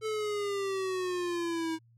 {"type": "exponential sweep", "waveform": "square", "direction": "down", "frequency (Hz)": [440, 320], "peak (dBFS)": -31, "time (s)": [0.01, 1.79], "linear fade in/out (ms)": 50, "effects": ["added 116 Hz sine -59 dBFS peak until 1.97 s", "low-pass 9000 Hz 12 dB/octave"]}